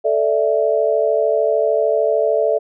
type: chord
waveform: sine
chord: A suspended fourth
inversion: none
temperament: just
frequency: 440 / 586.7 / 660 Hz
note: A4 / D5 / E5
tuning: 0 / -2 / +2 cents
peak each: -18 dBFS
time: 0.04-2.59 s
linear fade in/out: 20 ms
effects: none